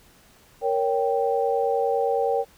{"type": "chord", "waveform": "sine", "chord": "G diminished", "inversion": "first", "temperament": "equal with one note detuned", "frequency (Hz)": [466.2, 556, 784], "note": ["Bb4", "Db5", "G5"], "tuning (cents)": [0, 5, 0], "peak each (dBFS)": [-23, -26, -25], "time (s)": [0.61, 2.45], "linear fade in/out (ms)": 50, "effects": ["pink hiss -55 dBFS RMS until 2.57 s"]}